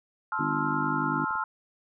sine chord, F major seventh, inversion first, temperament just, 873.1 / 1047.7 / 1309.6 / 1396.9 Hz, A5 / C6 / E6 / F6, -14 / +2 / -12 / 0 cents, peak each -33 / -33 / -33 / -31 dBFS, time 0.32-1.44 s, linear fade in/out 2 ms
harmonic tone, 50.6 Hz, G#1, 44 cents flat, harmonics 3 / 4 / 5 / 6 / 7, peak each -34 / -41 / -33 / -33 / -38 dBFS, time 0.39-1.25 s, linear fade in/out 5 ms
clicks, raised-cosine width 2 ms, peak -36 dBFS, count 3, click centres 1.198 / 1.308 / 1.355 s
effects none

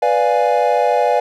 triangle chord, B diminished seventh, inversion none, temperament equal, 493.9 / 587.3 / 698.5 / 830.6 Hz, B4 / D5 / F5 / Ab5, 0 / 0 / 0 / 0 cents, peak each -16 dBFS, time 0.02-1.2 s, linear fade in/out 5 ms, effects none

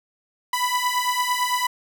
sawtooth beating tone pair, 987.8 / 996.7 Hz, B5 / B5, 0 / +16 cents, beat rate 8.9 Hz, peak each -20 dBFS, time 0.53-1.67 s, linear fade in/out 5 ms, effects none

